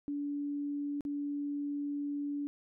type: tone with dropouts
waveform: sine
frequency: 287.8 Hz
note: D4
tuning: 35 cents flat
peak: -33 dBFS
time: 0.08-2.47 s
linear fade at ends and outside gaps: 0 ms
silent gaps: 1.008-1.051 s
effects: none